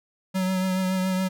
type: tone with vibrato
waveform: square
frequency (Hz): 186.9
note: F#3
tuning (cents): +18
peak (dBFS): -23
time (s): 0.34-1.29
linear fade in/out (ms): 20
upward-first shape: triangle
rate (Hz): 7.1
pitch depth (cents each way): 29
effects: none